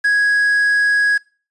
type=tone with quantisation; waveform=triangle; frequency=1661.2 Hz; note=G#6; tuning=in tune; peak=-10 dBFS; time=0.04-1.18 s; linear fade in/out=10 ms; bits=6; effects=noise-tail reverb RT60 0.4 s tail -25 dB re dry + resampled to 24000 Hz